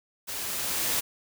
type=noise with level ramp; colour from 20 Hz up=white; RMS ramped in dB=-35 to -26 dBFS; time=0.27-1.01 s; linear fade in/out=20 ms; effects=none